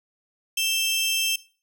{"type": "tone pair together", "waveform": "sawtooth", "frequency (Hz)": [2650, 3161], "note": ["E7", "G7"], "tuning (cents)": [9, 14], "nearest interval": "minor third", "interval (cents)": 305, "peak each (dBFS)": [-22, -21], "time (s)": [0.57, 1.36], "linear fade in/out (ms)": 5, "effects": ["noise-tail reverb RT60 0.4 s tail -19 dB re dry"]}